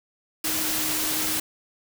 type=tone in noise; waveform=sine; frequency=311.2 Hz; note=D#4; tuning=in tune; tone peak=-35 dBFS; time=0.44-1.4 s; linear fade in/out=5 ms; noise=white; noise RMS=-26 dBFS; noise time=0.44-1.4 s; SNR=-12 dB; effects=none